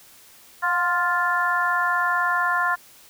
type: harmonic tone with a mistuned harmonic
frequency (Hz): 350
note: F4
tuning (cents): +4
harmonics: 2 / 3 / 4 / 5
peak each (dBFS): -28 / -23 / -24 / -25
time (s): 0.62-2.76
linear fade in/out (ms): 20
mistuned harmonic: 2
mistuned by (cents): +35
effects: white hiss -50 dBFS RMS until 3.09 s